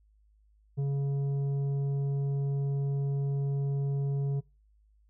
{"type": "tone with tanh clipping", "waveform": "sine", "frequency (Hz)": 139.5, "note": "C#3", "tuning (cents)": 11, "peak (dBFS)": -28, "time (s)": [0.77, 4.41], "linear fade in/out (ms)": 20, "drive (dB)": 7, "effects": ["noise-tail reverb RT60 0.3 s tail -25 dB re dry", "added 52 Hz sine -61 dBFS peak until 5.09 s"]}